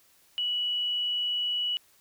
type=tone; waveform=sine; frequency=2940 Hz; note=F#7; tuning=12 cents flat; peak=-26 dBFS; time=0.38-1.77 s; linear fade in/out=0 ms; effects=white hiss -62 dBFS RMS until 2 s